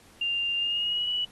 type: tone with pitch glide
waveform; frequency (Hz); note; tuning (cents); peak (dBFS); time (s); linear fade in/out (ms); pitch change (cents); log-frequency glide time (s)
sine; 2794 to 2945; F7 to F#7; 0 to -9; -25; 0.21-1.25; 5; +91; 0.57-1.11
effects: pink hiss -56 dBFS RMS until 1.31 s + AAC 32 kbps